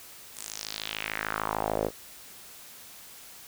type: tone with band-pass filter sweep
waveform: sawtooth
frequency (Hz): 53.4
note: G#1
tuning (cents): +49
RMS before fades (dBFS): -33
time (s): 0.34-1.91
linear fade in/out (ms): 50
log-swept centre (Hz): 9500 to 460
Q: 2.7
effects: white hiss -48 dBFS RMS until 3.47 s